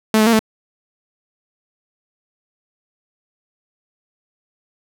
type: tone with pitch steps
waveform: sawtooth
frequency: 218.3 / 215.6 / 231.2 / 219.1 Hz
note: A3 / A3 / A#3 / A3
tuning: -13 / -35 / -14 / -7 cents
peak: -7 dBFS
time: 0.14-0.392 s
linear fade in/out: 2 ms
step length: 63 ms
effects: none